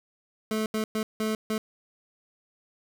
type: tone bursts at uneven times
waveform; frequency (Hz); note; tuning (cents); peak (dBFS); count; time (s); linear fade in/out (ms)
25% pulse; 217.4; A3; -21; -22; 5; 0.51-0.66 / 0.74-0.84 / 0.95-1.03 / 1.2-1.35 / 1.5-1.58; 2
effects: none